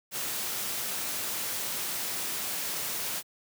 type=noise; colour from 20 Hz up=white; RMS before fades=-33 dBFS; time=0.11-3.23 s; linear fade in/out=50 ms; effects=high-pass 100 Hz 12 dB/octave